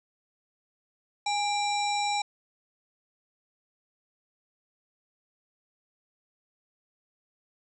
harmonic tone with a mistuned harmonic, 786 Hz, G5, 4 cents sharp, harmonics 1 / 3 / 5 / 7 / 9 / 10, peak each -27 / -34 / -34 / -39 / -41 / -42 dBFS, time 1.26-2.22 s, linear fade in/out 5 ms, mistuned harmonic 1, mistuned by +80 cents, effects none

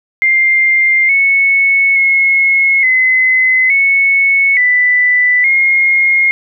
sine tone with pitch steps, 2103 / 2205 / 2174 / 2037 / 2206 / 1986 / 2143 Hz, C7 / C#7 / C#7 / C7 / C#7 / B6 / C7, +8 / -10 / -34 / -47 / -9 / +9 / +41 cents, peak -7 dBFS, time 0.22-6.31 s, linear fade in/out 0 ms, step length 870 ms, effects none

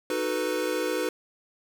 square chord, B dominant seventh, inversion first, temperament equal, 311.1 / 370 / 440 / 493.9 Hz, D#4 / F#4 / A4 / B4, 0 / 0 / 0 / 0 cents, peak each -33 / -33 / -34 / -30 dBFS, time 0.1-1.09 s, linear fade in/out 2 ms, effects none

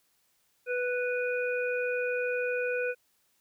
harmonic tone, 493.9 Hz, B4, in tune, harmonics 1 / 3 / 5, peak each -29 / -34 / -36 dBFS, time 0.66-2.95 s, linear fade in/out 50 ms, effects white hiss -71 dBFS RMS until 3.4 s

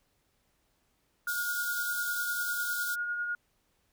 sine tone with tremolo, 1434 Hz, F6, 45 cents sharp, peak -29 dBFS, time 1.27-3.35 s, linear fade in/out 2 ms, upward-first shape sine, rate 9.9 Hz, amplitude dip 35%
white high-pass noise, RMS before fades -38 dBFS, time 1.27-2.96 s, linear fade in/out 20 ms, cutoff 3300 Hz, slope 96 dB/octave
effects pink hiss -73 dBFS RMS until 3.92 s

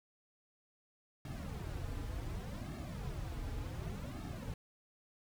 brown noise with flanger, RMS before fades -42 dBFS, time 1.25-4.54 s, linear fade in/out 2 ms, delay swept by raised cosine 2 to 5.5 ms, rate 0.67 Hz, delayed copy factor -1, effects none

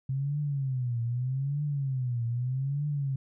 sine tone with vibrato, 131.3 Hz, C3, 6 cents sharp, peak -27 dBFS, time 0.09-3.16 s, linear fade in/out 5 ms, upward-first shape triangle, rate 0.81 Hz, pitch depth 220 cents each way, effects none

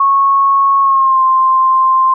sine tone with pitch glide, 1100 to 1048.5 Hz, C#6 to C6, -14 to +3 cents, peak -7 dBFS, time 0-2.14 s, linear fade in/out 5 ms, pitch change -83 cents, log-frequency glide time 0.81-1.21 s, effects none

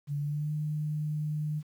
sine tone with pitch glide, 144.3 to 151.65 Hz, D3 to D#3, -30 to -44 cents, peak -29 dBFS, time 0.07-1.63 s, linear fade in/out 50 ms, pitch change +86 cents, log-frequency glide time 0.18-0.51 s, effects 10-bit

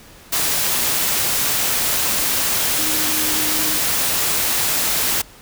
sine tone in noise, 308.3 Hz, D#4, 16 cents flat, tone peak -29 dBFS, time 2.78-3.78 s, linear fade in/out 10 ms, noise white, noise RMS -19 dBFS, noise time 0.32-5.22 s, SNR -13 dB, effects pink hiss -44 dBFS RMS until 5.41 s

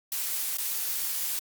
blue noise with dropouts, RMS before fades -30 dBFS, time 0.12-1.39 s, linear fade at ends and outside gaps 1 ms, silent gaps 0.571-0.584 s, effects Opus 48 kbps

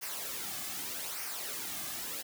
white noise with flanger, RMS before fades -39 dBFS, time 0.01-2.23 s, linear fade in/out 20 ms, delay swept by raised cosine 0.26 to 2.16 ms, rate 0.82 Hz, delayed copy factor -0.6, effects none

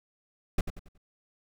brown noise with echo, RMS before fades -23 dBFS, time 0.58-0.61 s, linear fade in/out 5 ms, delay 92 ms, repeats 4, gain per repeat -9 dB, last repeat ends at 0.978 s, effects none

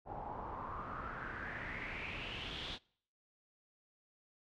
pink noise with low-pass filter sweep, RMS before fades -44 dBFS, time 0.05-2.79 s, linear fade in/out 50 ms, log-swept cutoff 770 to 3700 Hz, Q 5.4, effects noise-tail reverb RT60 0.6 s tail -25 dB re dry

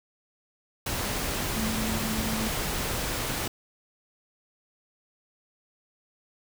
sine tone in noise, 220 Hz, A3, in tune, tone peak -30 dBFS, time 1.56-2.49 s, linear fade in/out 5 ms, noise pink, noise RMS -30 dBFS, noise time 0.86-3.48 s, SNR -3 dB, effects none

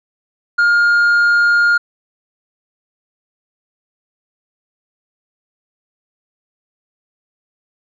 sine tone with tanh clipping, 1415 Hz, F6, 22 cents sharp, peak -10 dBFS, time 0.58-1.78 s, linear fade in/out 10 ms, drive 3 dB, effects none

